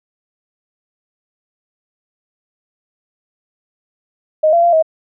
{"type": "tone with pitch steps", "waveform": "sine", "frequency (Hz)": [622, 682, 690, 638], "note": ["D#5", "F5", "F5", "D#5"], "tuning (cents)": [-1, -41, -21, 43], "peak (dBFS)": -8, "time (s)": [4.43, 4.826], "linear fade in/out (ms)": 10, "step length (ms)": 99, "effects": []}